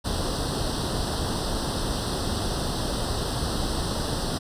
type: noise with comb filter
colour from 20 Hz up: pink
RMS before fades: -27 dBFS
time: 0.04-4.39 s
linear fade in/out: 20 ms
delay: 0.22 ms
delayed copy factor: +0.95
effects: low-pass 9000 Hz 12 dB/octave